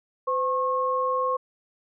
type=tone pair together; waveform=sine; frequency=511 / 1084.3 Hz; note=C5 / C#6; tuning=-41 / -39 cents; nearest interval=octave + minor second; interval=1302 cents; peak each=-26 / -24 dBFS; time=0.27-1.37 s; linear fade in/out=10 ms; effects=none